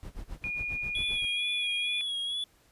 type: noise with tremolo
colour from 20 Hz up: brown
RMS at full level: -39 dBFS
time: 0.03-1.25 s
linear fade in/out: 0 ms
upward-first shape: sine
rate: 7.5 Hz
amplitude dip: 100%
type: tone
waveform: sine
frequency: 2436 Hz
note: D#7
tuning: 37 cents flat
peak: -31 dBFS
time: 0.44-2.01 s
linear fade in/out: 0 ms
type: tone with vibrato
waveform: triangle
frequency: 3355 Hz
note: G#7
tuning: 17 cents sharp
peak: -29 dBFS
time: 0.95-2.44 s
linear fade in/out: 2 ms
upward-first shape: sine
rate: 2.2 Hz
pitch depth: 43 cents each way
effects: pink hiss -64 dBFS RMS until 2.71 s + resampled to 32000 Hz